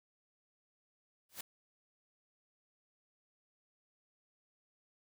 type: noise with exponential growth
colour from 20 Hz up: white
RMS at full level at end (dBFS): -38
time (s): 1.29-1.41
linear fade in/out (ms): 5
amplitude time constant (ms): 26
effects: none